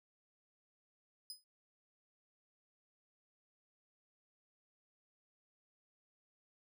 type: tone with exponential decay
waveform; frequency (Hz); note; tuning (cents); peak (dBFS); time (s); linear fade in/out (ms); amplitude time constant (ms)
sawtooth; 5020; D#8; +15; -39; 1.3-1.44; 1; 30
effects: none